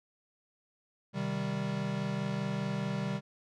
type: chord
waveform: square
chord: C minor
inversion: none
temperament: equal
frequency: 130.81 / 155.56 / 196 Hz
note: C3 / Eb3 / G3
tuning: 0 / 0 / 0 cents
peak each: -38 / -38 / -35 dBFS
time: 1.13-3.21 s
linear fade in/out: 50 ms
effects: low-pass 5000 Hz 12 dB/octave